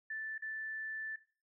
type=tone with dropouts; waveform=sine; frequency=1759 Hz; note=A6; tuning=1 cent flat; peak=-38 dBFS; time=0.1-1.16 s; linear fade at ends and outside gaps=5 ms; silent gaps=0.38-0.421 s; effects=noise-tail reverb RT60 0.4 s tail -17 dB re dry